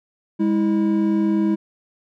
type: tone pair together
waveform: triangle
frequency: 204.2 / 324.2 Hz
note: G#3 / E4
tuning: -29 / -29 cents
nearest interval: minor sixth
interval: 800 cents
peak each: -17 dBFS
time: 0.39-1.56 s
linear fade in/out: 20 ms
effects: none